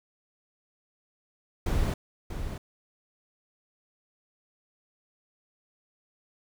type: noise with echo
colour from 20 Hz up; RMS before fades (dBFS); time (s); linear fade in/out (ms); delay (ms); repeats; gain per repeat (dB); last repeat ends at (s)
brown; -26; 1.66-1.94; 5; 640; 1; -8; 2.58
effects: none